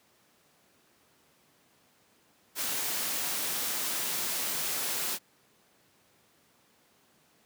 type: noise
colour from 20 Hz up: white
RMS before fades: -32 dBFS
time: 2.55-5.19 s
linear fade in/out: 50 ms
effects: pink hiss -65 dBFS RMS until 7.45 s + high-pass 150 Hz 12 dB/octave